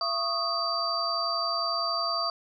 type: tone cluster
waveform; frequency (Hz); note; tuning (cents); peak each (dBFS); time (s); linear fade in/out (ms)
sine; 676 / 1110 / 1241 / 4658; E5 / C#6 / D#6 / D8; +43 / +2 / -5 / -15; -33 / -33 / -32 / -29; 0.01-2.3; 2
effects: none